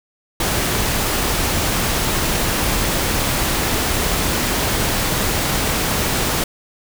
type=noise with ADSR envelope; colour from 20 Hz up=pink; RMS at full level=-17 dBFS; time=0.4-6.44 s; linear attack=4 ms; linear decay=4 ms; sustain=-2 dB; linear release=4 ms; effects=none